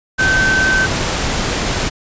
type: tone in noise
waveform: sine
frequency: 1539 Hz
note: G6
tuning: 32 cents flat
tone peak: -12 dBFS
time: 0.18-0.87 s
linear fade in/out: 20 ms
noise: pink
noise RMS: -18 dBFS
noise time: 0.18-1.9 s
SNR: +3 dB
effects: resampled to 16000 Hz